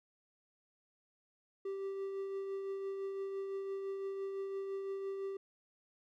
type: tone with tremolo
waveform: triangle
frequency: 390.5 Hz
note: G4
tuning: 7 cents flat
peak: -34 dBFS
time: 1.65-5.37 s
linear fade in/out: 5 ms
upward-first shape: triangle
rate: 5.9 Hz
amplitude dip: 35%
effects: none